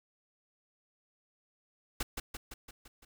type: noise with echo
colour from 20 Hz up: pink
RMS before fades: -34 dBFS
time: 2-2.03 s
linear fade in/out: 5 ms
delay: 170 ms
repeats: 6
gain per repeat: -4 dB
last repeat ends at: 3.05 s
effects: none